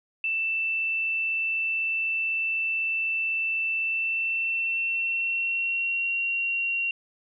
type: tone with pitch glide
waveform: sine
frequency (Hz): 2662 to 2750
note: E7 to F7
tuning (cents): +16 to -27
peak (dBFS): -24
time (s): 0.24-6.91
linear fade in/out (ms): 2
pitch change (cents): +57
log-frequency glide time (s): 3.8-6.18
effects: none